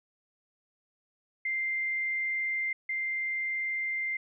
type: tone pair in turn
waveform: sine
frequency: 2093 / 2093 Hz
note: C7 / C7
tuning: 0 / 0 cents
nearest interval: unison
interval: 0 cents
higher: neither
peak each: -28 / -29 dBFS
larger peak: first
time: 1.45-2.73 / 2.89-4.17 s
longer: neither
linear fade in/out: 5 ms
effects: none